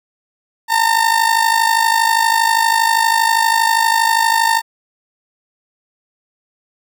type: tone with amplitude modulation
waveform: 30% pulse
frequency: 908 Hz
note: A#5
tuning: 46 cents flat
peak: -6 dBFS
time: 0.68-4.62 s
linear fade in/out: 50 ms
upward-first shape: sine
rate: 52.5 Hz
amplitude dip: 70%
effects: none